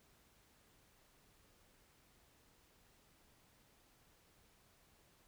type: silence
effects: pink hiss -70 dBFS RMS until 5.27 s